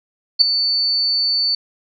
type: tone with ADSR envelope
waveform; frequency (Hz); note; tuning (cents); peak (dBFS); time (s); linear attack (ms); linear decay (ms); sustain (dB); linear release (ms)
sine; 4500; C#8; +25; -4; 0.39-1.55; 24; 7; -11; 3
effects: none